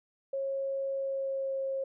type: tone with pitch glide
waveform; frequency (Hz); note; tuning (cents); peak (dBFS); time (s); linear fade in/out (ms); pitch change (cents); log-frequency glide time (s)
sine; 544 to 538.4; C#5 to C5; -33 to +49; -30; 0.33-1.84; 5; -18; 0.93-1.59
effects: none